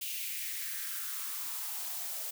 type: noise with high-pass filter sweep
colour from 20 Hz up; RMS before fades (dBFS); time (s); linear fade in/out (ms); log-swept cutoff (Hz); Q
blue; -38; 0.01-2.31; 10; 2800 to 560; 3.3
effects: none